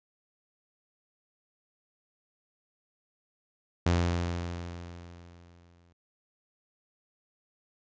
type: tone with exponential decay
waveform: sawtooth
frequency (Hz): 86.6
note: F2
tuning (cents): -14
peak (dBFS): -18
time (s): 3.86-5.93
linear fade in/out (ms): 5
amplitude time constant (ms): 450
effects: resampled to 16000 Hz